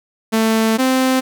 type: tone pair in turn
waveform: sawtooth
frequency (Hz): 222.3 / 259.9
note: A3 / C4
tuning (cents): +18 / -11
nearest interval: minor third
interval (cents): 271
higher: second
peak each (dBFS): -9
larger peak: neither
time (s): 0.32-0.78 / 0.78-1.21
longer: first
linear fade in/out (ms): 20
effects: none